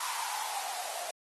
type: noise with band-pass filter sweep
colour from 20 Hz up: violet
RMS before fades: -37 dBFS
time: 0-1.11 s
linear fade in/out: 5 ms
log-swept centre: 1000 to 650 Hz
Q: 9.6
effects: AAC 32 kbps